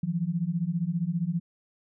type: beating tone pair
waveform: sine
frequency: 162.2 / 177.2 Hz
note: E3 / F3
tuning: -28 / +25 cents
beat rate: 15 Hz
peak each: -29 / -28 dBFS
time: 0.03-1.4 s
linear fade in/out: 5 ms
effects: none